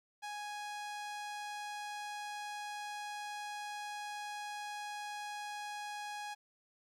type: tone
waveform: sawtooth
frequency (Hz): 830.6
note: G#5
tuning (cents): 0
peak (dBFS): -37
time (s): 0.22-6.35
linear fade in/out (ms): 20
effects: low-pass 9000 Hz 12 dB/octave + 12-bit